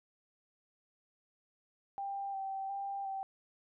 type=tone with vibrato; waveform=sine; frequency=784 Hz; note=G5; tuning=in tune; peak=-36 dBFS; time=1.98-3.23 s; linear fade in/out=0 ms; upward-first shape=square; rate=1.4 Hz; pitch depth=18 cents each way; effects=none